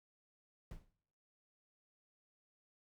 brown noise with exponential decay, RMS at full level -44 dBFS, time 0.71-0.93 s, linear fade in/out 1 ms, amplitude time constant 47 ms, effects noise-tail reverb RT60 0.9 s tail -25 dB re dry

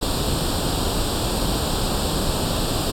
pink noise with comb filter, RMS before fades -22 dBFS, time 0.01-2.92 s, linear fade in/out 20 ms, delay 0.24 ms, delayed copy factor +0.8, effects low-pass 11000 Hz 12 dB/octave

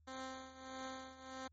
10% pulse tone with tremolo, 262.1 Hz, C4, 3 cents sharp, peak -35 dBFS, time 0.07-1.48 s, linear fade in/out 10 ms, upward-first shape triangle, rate 1.6 Hz, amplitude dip 80%, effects added 78 Hz sine -66 dBFS peak until 1.52 s + MP3 32 kbps

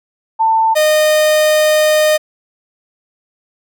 sine / 45% pulse tone pair in turn, 892 / 614.1 Hz, A5 / D#5, +23 / -23 cents, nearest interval tritone, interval 646 cents, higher first, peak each -9 dBFS, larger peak neither, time 0.39-0.75 / 0.75-2.18 s, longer second, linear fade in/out 20 ms, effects none

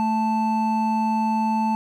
triangle tone pair together, 220 / 880 Hz, A3 / A5, 0 / 0 cents, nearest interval 2 octaves, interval 2400 cents, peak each -20 dBFS, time 0-1.75 s, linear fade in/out 0 ms, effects none

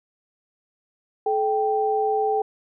sine tone pair together, 430.3 / 782.8 Hz, A4 / G5, -39 / -3 cents, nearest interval minor seventh, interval 1036 cents, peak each -22 dBFS, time 1.26-2.42 s, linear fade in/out 5 ms, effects none

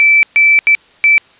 sine tone bursts at uneven times, 2322 Hz, D7, 20 cents flat, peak -5 dBFS, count 4, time 0-0.23 / 0.36-0.59 / 0.67-0.75 / 1.04-1.18 s, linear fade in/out 0 ms, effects white hiss -46 dBFS RMS until 1.39 s + resampled to 8000 Hz

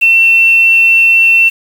sine tone with quantisation, 2698 Hz, E7, 40 cents sharp, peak -4 dBFS, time 0.01-1.5 s, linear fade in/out 20 ms, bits 5, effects none

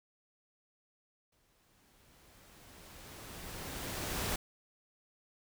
pink noise with exponential growth, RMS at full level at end -34 dBFS, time 1.32-4.36 s, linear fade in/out 5 ms, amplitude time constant 660 ms, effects none

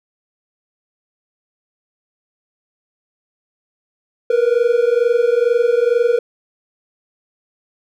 triangle tone pair together, 466.2 / 488.4 Hz, A#4 / B4, 0 / -19 cents, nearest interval minor second, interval 81 cents, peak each -13 dBFS, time 4.3-6.19 s, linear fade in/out 5 ms, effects none

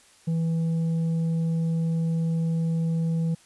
sine tone with tanh clipping, 164.2 Hz, E3, 6 cents flat, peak -23 dBFS, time 0.27-3.35 s, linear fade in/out 10 ms, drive 4 dB, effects white hiss -56 dBFS RMS until 3.45 s + resampled to 24000 Hz

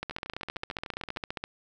two click trains, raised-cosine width 0.3 ms, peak -22 / -17 dBFS, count 15 / 22, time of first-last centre 0.11-1.163 / 0.03-1.439 s, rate 13.3 / 14.9 Hz, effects none

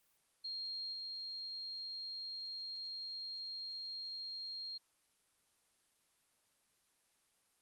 sine tone with level steps, 4230 Hz, C8, 18 cents sharp, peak -40 / -42 dBFS, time 0.44-4.78 s, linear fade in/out 10 ms, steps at 0.92 s, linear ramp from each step 20 ms, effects white hiss -75 dBFS RMS until 7.61 s + Opus 24 kbps

